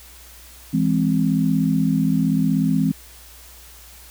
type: chord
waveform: sine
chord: E augmented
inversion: none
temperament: equal with one note detuned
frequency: 164.81 / 205.6 / 261.6 Hz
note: E3 / G#3 / B#3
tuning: 0 / -17 / 0 cents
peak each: -20 / -21 / -20 dBFS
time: 0.73-2.92 s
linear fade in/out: 10 ms
effects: added 60 Hz sine -46 dBFS peak until 4.1 s + white hiss -45 dBFS RMS until 4.1 s